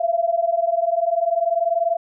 sine tone pair together, 666.7 / 687 Hz, E5 / F5, +19 / -29 cents, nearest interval minor second, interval 52 cents, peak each -20 dBFS, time 0-1.97 s, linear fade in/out 10 ms, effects none

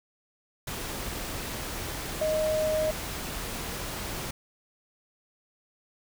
sine tone in noise, 622.3 Hz, D#5, in tune, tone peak -24 dBFS, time 2.21-2.91 s, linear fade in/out 5 ms, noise pink, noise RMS -35 dBFS, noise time 0.67-4.31 s, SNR +8 dB, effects none

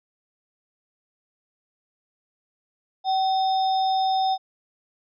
sine tone with sample-and-hold, 763 Hz, G5, 47 cents flat, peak -19 dBFS, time 3.04-4.38 s, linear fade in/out 50 ms, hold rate 4410 Hz, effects resampled to 16000 Hz

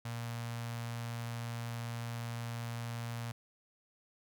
sawtooth tone with notch filter, 117.3 Hz, A#2, 11 cents sharp, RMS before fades -40 dBFS, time 0.05-3.32 s, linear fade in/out 5 ms, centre 350 Hz, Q 0.78, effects none

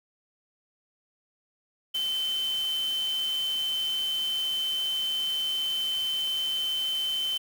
sine tone in noise, 3073 Hz, G7, 35 cents flat, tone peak -26 dBFS, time 1.94-7.38 s, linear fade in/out 10 ms, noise white, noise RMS -42 dBFS, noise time 1.94-7.38 s, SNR +13 dB, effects none

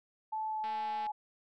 sine tone with pitch glide, 871 to 845.2 Hz, A5 to G#5, -18 to +30 cents, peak -33 dBFS, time 0.32-1.12 s, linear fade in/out 10 ms, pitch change -52 cents, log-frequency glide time 0.48-0.94 s
click train, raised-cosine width 0.3 ms, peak -33 dBFS, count 96, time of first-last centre 0.64-1.066 s, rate 223 Hz
effects none

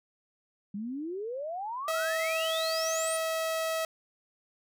sine exponential sweep, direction up, 194.7 to 9397 Hz, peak -33 dBFS, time 0.74-3.17 s, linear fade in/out 5 ms
sawtooth tone, 646 Hz, E5, 35 cents flat, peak -25 dBFS, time 1.88-3.85 s, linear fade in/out 2 ms
effects none

